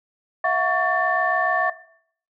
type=tone cluster; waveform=sine; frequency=657 / 724 / 1123 / 1782 Hz; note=E5 / F#5 / C#6 / A6; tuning=-6 / -38 / +22 / +22 cents; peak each=-23 dBFS; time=0.44-1.7 s; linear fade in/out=5 ms; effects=noise-tail reverb RT60 0.6 s tail -17 dB re dry + tanh soft clip ceiling -7 dBFS